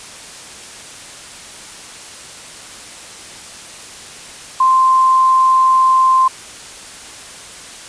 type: tone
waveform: sine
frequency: 1044 Hz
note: C6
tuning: 4 cents flat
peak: -8 dBFS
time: 4.6-6.28 s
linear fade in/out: 5 ms
effects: white hiss -34 dBFS RMS until 7.88 s + resampled to 22050 Hz